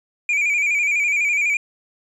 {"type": "tone with vibrato", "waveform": "triangle", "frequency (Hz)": 2349, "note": "D7", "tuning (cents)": 0, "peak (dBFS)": -15, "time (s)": [0.29, 1.57], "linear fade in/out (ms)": 2, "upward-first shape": "square", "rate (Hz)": 12, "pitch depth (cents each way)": 49, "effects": ["resampled to 24000 Hz"]}